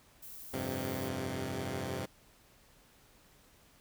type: noise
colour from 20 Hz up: violet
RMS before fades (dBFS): -48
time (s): 0.22-1.09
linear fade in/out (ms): 10
type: chord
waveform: 10% pulse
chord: F suspended second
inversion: none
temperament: equal with one note detuned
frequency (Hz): 87.31 / 99.54 / 130.81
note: F2 / G2 / C3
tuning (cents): 0 / +27 / 0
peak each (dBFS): -33 / -32 / -30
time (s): 0.53-2.06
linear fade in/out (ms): 10
effects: pink hiss -63 dBFS RMS until 3.8 s

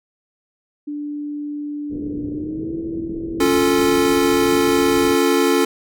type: tone with pitch glide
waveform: sine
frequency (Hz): 293.7 to 329.7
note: D4 to E4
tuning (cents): 0 to 0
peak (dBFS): -24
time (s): 0.87-3.49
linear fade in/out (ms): 10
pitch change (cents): +200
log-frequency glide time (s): 2.3-2.73
type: low-pass noise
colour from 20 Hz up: white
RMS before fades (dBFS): -32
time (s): 1.89-5.17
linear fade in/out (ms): 50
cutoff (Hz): 440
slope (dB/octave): 48
type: chord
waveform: square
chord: Db augmented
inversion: none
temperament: equal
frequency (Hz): 277.2 / 349.2 / 440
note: Db4 / F4 / A4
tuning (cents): 0 / 0 / 0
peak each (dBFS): -19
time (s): 3.4-5.65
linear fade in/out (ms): 5
effects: none

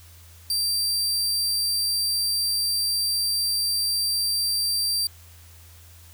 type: tone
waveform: sawtooth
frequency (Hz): 4699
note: D8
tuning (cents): 0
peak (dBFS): -19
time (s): 0.5-5.07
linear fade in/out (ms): 2
effects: added 84 Hz sine -47 dBFS peak until 6.13 s + white hiss -52 dBFS RMS until 6.13 s

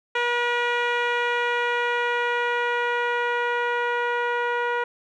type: tone with low-pass filter sweep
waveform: 10% pulse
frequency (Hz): 480.9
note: B4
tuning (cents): -46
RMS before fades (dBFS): -24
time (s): 0.15-4.84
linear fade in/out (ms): 5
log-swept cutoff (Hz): 2700 to 1500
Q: 0.9
effects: none

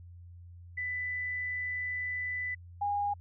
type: tone pair in turn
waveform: sine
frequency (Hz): 1992 / 816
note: B6 / G#5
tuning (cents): +14 / -31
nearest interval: octave + minor third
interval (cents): 1545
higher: first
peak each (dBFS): -32 / -28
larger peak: second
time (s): 0.77-2.55 / 2.81-3.14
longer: first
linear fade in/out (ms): 10
effects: added 87 Hz sine -47 dBFS peak until 3.2 s

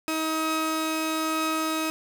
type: tone pair together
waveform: sawtooth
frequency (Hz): 317.3 / 1270.3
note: D#4 / D#6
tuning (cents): +34 / +36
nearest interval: 2 octaves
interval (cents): 2402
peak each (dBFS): -23 / -25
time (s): 0.08-1.9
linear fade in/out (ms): 0
effects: 9-bit

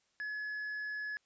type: tone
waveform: triangle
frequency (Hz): 1700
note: G#6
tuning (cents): +40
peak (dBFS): -35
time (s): 0.2-1.17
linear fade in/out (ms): 0
effects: white hiss -75 dBFS RMS until 1.25 s + resampled to 16000 Hz

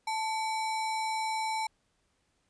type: tone with sample-and-hold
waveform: sine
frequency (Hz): 880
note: A5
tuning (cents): 0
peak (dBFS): -29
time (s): 0.07-1.67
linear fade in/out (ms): 5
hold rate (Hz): 3150
effects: pink hiss -74 dBFS RMS until 2.49 s + resampled to 22050 Hz

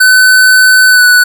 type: tone with pitch glide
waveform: square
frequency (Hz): 1511 to 1484.2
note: F#6 to F#6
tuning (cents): +36 to +5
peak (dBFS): -3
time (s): 0-1.24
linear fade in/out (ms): 10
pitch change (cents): -31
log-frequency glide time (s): 0.88-1.04
effects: none

